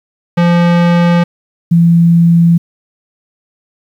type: tone pair in turn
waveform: square / sine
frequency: 172.7 / 169.05 Hz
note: F3 / E3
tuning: -19 / +44 cents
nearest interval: unison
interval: 37 cents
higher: first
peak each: -7 / -4 dBFS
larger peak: second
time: 0.37-1.24 / 1.71-2.58 s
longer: neither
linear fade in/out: 10 ms
effects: low-pass 3000 Hz 12 dB/octave + 7-bit